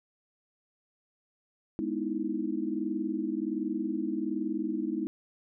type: chord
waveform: sine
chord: E major seventh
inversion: first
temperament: equal with one note detuned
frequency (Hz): 207.7 / 246.9 / 308.3 / 329.6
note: G#3 / B3 / D#4 / E4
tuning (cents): 0 / 0 / -16 / 0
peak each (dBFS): -36 / -36 / -33 / -34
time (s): 1.79-5.07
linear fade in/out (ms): 0
effects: none